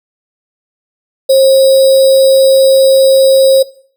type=tone with sample-and-hold; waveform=sine; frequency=535 Hz; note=C5; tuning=38 cents sharp; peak=-3 dBFS; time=1.29-3.63 s; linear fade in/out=10 ms; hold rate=4410 Hz; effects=noise-tail reverb RT60 0.5 s tail -19 dB re dry